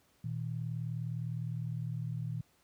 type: tone pair together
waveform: sine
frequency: 118.8 / 158.58 Hz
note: A#2 / D#3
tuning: +33 / +33 cents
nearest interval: perfect fourth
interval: 500 cents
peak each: -36 / -38 dBFS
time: 0.24-2.41 s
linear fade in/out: 5 ms
effects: pink hiss -69 dBFS RMS until 2.63 s + high-pass 60 Hz 12 dB/octave

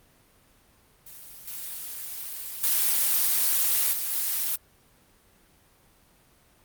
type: noise with level steps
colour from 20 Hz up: blue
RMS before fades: -45 / -36 / -23 / -29 / -27 dBFS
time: 1.06-4.56 s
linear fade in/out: 5 ms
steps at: 1.47 / 2.63 / 3.92 / 4.12 s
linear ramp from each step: 10 ms
effects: pink hiss -60 dBFS RMS until 6.64 s + Opus 32 kbps

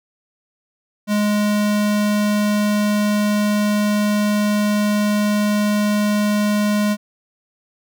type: tone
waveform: square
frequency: 208.3 Hz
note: G#3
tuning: 5 cents sharp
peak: -16 dBFS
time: 1.07-6.97 s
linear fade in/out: 50 ms
effects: none

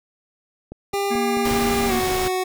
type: click train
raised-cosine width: 2 ms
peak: -21 dBFS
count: 5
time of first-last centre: 0.72-1.588 s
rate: 4.61 Hz
type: tone with pitch glide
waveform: 25% pulse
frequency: 399.5 to 370.6 Hz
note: G4 to F#4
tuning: +33 to +3 cents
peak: -17 dBFS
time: 0.93-2.44 s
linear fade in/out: 10 ms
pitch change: -130 cents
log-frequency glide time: 1.87-1.93 s
type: harmonic tone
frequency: 236.1 Hz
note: A#3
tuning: 22 cents sharp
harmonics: 1 / 3 / 5 / 7 / 9 / 10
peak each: -23 / -38 / -35 / -38 / -38 / -44 dBFS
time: 1.1-2.01 s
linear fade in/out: 20 ms
type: noise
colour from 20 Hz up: pink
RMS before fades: -27 dBFS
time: 1.45-2.28 s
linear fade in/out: 2 ms
effects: none

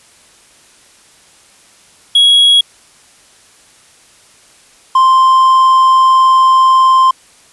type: tone pair in turn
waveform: triangle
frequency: 3322 / 1046.4 Hz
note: G#7 / C6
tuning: 0 / 0 cents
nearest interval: octave + minor sixth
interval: 2000 cents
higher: first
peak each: -3 dBFS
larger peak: neither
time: 2.15-2.61 / 4.95-7.11 s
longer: second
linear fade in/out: 5 ms
effects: white hiss -45 dBFS RMS until 7.52 s + resampled to 24000 Hz

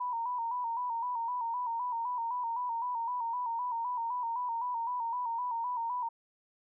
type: tone with vibrato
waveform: sine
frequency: 955 Hz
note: A#5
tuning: 42 cents sharp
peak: -31 dBFS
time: 0-6.09 s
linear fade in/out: 10 ms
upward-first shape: square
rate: 3.9 Hz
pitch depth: 61 cents each way
effects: none

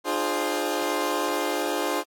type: chord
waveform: 20% pulse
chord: D half-diminished seventh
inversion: none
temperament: equal with one note detuned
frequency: 299.3 / 349.2 / 415.3 / 523.3 Hz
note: D4 / F4 / Ab4 / C5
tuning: +33 / 0 / 0 / 0 cents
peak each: -25 dBFS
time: 0.04-2.04 s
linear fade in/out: 50 ms
effects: AAC 64 kbps

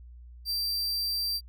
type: tone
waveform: 45% pulse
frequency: 4699 Hz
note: D8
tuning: in tune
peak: -27 dBFS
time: 0.45-1.41 s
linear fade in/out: 50 ms
effects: added 60 Hz sine -45 dBFS peak until 1.48 s

